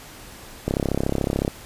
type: click train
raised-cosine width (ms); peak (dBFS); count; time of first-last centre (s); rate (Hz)
2; -8; 28; 0.68-1.479; 33.8
effects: pink hiss -42 dBFS RMS until 1.65 s + resampled to 32000 Hz